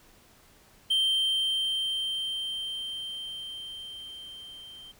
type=tone with level ramp; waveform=triangle; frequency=3136 Hz; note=G7; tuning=in tune; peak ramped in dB=-20 to -43 dBFS; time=0.9-4.92 s; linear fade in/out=10 ms; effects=pink hiss -58 dBFS RMS until 4.99 s